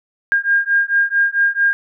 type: beating tone pair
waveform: sine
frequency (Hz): 1611 / 1615.5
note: G6 / G#6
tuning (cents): +47 / -48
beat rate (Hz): 4.5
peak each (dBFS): -16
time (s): 0.32-1.73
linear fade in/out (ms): 0
effects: none